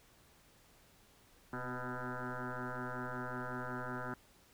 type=tone with frequency modulation; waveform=sine; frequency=622.3 Hz; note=D#5; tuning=in tune; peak=-38 dBFS; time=1.53-4.14 s; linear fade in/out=2 ms; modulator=125 Hz; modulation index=7.7; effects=pink hiss -65 dBFS RMS until 4.53 s

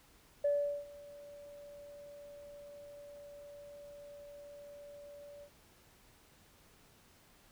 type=tone with ADSR envelope; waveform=sine; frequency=577 Hz; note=D5; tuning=31 cents flat; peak=-26 dBFS; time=0.44-5.5 s; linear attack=8 ms; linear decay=400 ms; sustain=-23 dB; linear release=72 ms; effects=tanh soft clip ceiling -23 dBFS + pink hiss -64 dBFS RMS until 7.51 s

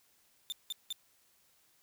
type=tone bursts; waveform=40% pulse; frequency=3582 Hz; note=A7; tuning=30 cents sharp; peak=-34 dBFS; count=3; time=0.5-0.926 s; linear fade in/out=0 ms; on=22 ms; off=180 ms; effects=white hiss -69 dBFS RMS until 1.82 s

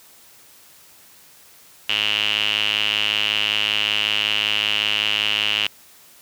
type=tone with band-pass filter; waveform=sawtooth; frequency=105.3 Hz; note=G#2; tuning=24 cents sharp; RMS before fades=-21 dBFS; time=1.89-5.67 s; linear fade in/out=5 ms; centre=2900 Hz; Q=9.5; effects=white hiss -49 dBFS RMS until 6.21 s + high-pass 60 Hz 12 dB/octave

